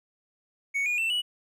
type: tone with pitch steps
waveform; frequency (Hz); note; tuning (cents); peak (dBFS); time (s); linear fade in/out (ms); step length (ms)
triangle; 2226 / 2442 / 2678 / 2937; C#7 / D#7 / E7 / F#7; +7 / -33 / +27 / -13; -23; 0.74-1.22; 20; 120
effects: none

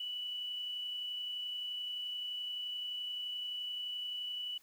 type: tone with amplitude modulation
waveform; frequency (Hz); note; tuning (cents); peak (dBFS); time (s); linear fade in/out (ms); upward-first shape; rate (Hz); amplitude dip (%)
sine; 2960; F#7; 0; -36; 0-4.58; 5; sine; 31.6; 25
effects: white hiss -66 dBFS RMS until 4.62 s

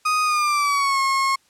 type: tone with pitch glide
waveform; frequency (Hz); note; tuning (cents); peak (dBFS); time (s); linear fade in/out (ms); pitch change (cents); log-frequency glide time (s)
35% pulse; 1244.5 to 1083.4; D#6 to C#6; 0 to -40; -16; 0.05-1.36; 10; -240; 0.24-1
effects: white hiss -60 dBFS RMS until 1.49 s + low-pass 9000 Hz 12 dB/octave

